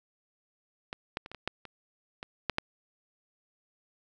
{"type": "clicks", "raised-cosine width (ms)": 0.3, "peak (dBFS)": [-20, -16, -27, -27, -26, -14, -28, -22, -11, -11], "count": 10, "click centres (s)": [0.929, 1.171, 1.261, 1.316, 1.347, 1.476, 1.653, 2.229, 2.497, 2.584], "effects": []}